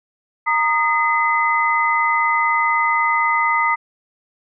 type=tone cluster; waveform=sine; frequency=926 / 1235 / 2031 Hz; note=A#5 / D#6 / B6; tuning=-12 / -13 / +48 cents; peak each=-19 dBFS; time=0.46-3.76 s; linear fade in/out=20 ms; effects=none